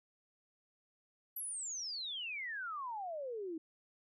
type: exponential sweep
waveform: sine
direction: down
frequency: 12000 to 311.1 Hz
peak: -39 dBFS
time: 1.36-3.58 s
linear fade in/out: 5 ms
effects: none